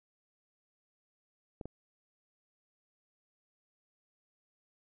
clicks, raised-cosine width 2 ms, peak -28 dBFS, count 2, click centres 1.612 / 1.656 s, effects none

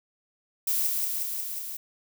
violet noise with echo, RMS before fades -26 dBFS, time 0.67-0.87 s, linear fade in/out 5 ms, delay 180 ms, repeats 5, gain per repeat -2 dB, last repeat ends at 1.77 s, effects none

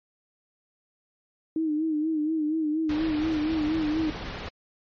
sine tone with vibrato, 311 Hz, D#4, 1 cent flat, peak -23 dBFS, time 1.56-4.1 s, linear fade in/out 2 ms, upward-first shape sine, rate 4.2 Hz, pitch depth 66 cents each way
pink low-pass noise, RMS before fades -36 dBFS, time 2.89-4.49 s, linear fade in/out 5 ms, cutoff 4300 Hz, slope 24 dB/octave
effects MP3 32 kbps

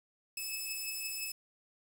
10% pulse beating tone pair, 2600 / 2605.8 Hz, E7 / E7, -24 / -21 cents, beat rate 5.8 Hz, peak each -29 / -35 dBFS, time 0.37-1.32 s, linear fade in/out 5 ms, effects 9-bit

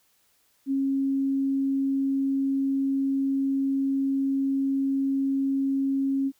sine tone, 272 Hz, C#4, 33 cents flat, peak -22 dBFS, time 0.66-6.32 s, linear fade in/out 50 ms, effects white hiss -66 dBFS RMS until 6.39 s

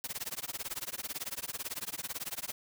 white noise with tremolo, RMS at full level -36 dBFS, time 0.04-2.52 s, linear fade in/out 0 ms, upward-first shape sine, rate 18 Hz, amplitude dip 100%, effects none

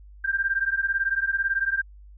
sine beating tone pair, 1577 / 1595 Hz, G6 / G6, +10 / +30 cents, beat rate 18 Hz, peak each -25 dBFS, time 0.24-1.82 s, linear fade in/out 10 ms, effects added 50 Hz sine -44 dBFS peak until 2.17 s

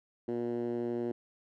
10% pulse tone with band-pass filter, 119.2 Hz, A#2, 39 cents sharp, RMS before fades -34 dBFS, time 0.28-1.12 s, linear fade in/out 5 ms, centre 320 Hz, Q 2.5, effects none

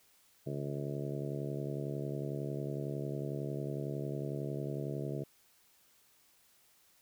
harmonic tone, 71 Hz, C#2, 42 cents sharp, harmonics 2 / 3 / 4 / 5 / 6 / 7 / 8 / 9, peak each -38 / -46 / -45 / -43 / -44 / -49 / -50 / -47 dBFS, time 0.46-5.24 s, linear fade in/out 10 ms, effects white hiss -67 dBFS RMS until 7.01 s

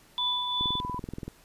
sine tone with pitch glide, 987.8 to 994.1 Hz, B5 to B5, 0 to +11 cents, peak -32 dBFS, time 0.18-0.99 s, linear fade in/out 5 ms, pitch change +11 cents, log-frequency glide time 0.55-0.63 s
sine tone with tremolo, 3479 Hz, A7, 20 cents flat, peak -25 dBFS, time 0.18-0.8 s, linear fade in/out 0 ms, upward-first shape triangle, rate 2.7 Hz, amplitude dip 55%
click train, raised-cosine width 3 ms, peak -23 dBFS, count 15, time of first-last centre 0.61-1.28 s, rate 20.9 Hz
effects pink hiss -58 dBFS RMS until 1.44 s + resampled to 32000 Hz

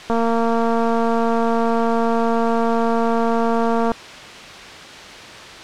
click train, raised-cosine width 1 ms, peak -7 dBFS, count 879, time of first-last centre 0.1-3.917 s, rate 230 Hz, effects white hiss -35 dBFS RMS until 5.63 s + low-pass 4000 Hz 12 dB/octave

